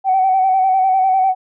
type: tone with vibrato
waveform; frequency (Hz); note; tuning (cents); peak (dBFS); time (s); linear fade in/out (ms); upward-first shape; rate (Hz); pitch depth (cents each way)
sine; 759; F#5; +44; -10; 0.04-1.35; 50; square; 10; 32
effects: tanh soft clip ceiling -6 dBFS